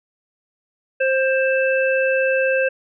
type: harmonic tone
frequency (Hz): 528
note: C5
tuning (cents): +16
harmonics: 1 / 3 / 5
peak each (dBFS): -17 / -22 / -24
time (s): 1-2.69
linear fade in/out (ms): 10
effects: none